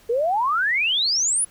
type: exponential sweep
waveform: sine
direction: up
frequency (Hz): 446.3 to 10520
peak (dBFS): -18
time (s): 0.09-1.45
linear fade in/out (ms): 10
effects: pink hiss -53 dBFS RMS until 1.5 s